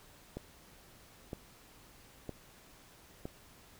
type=click train; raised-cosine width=2 ms; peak=-26 dBFS; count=4; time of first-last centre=0.37-3.255 s; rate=1.04 Hz; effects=pink hiss -59 dBFS RMS until 3.79 s